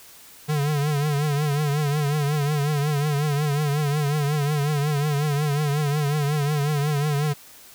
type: tone with vibrato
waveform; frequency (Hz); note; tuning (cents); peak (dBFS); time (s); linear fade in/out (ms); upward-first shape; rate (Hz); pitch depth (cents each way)
square; 146.83; D3; 0; -21; 0.48-7.34; 20; triangle; 5.5; 93
effects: white hiss -47 dBFS RMS until 7.74 s